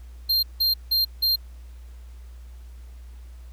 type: tone bursts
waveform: square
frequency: 4188 Hz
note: C8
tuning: 1 cent sharp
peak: -19 dBFS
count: 4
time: 0.29-1.36 s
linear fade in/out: 10 ms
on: 140 ms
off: 170 ms
effects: added 60 Hz sine -39 dBFS peak until 3.52 s + pink hiss -59 dBFS RMS until 3.52 s